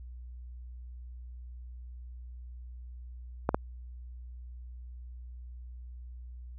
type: clicks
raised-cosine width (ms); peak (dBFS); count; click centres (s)
1; -11; 2; 3.491 / 3.545
effects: added 61 Hz sine -42 dBFS peak until 6.58 s